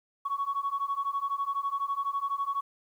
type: beating tone pair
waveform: sine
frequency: 1108.7 / 1120.7 Hz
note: C#6 / C#6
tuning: 0 / +19 cents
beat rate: 12 Hz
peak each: -31 / -30 dBFS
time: 0.25-2.61 s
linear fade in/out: 10 ms
effects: tanh soft clip ceiling -22 dBFS + 10-bit